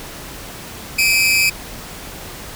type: tone pair together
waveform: sawtooth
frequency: 2350 / 2537 Hz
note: D7 / D#7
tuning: +1 / +33 cents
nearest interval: minor second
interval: 132 cents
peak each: -12 dBFS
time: 0.98-1.5 s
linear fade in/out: 10 ms
effects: pink hiss -33 dBFS RMS until 2.55 s